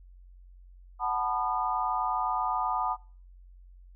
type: chord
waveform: sine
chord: B dominant seventh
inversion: second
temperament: equal with one note detuned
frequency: 740 / 880 / 987.8 / 1218.9 Hz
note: F#5 / A5 / B5 / D#6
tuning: 0 / 0 / 0 / -36 cents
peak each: -32 dBFS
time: 0.99-2.97 s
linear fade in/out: 50 ms
effects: noise-tail reverb RT60 0.4 s tail -22 dB re dry + added 45 Hz sine -49 dBFS peak until 3.95 s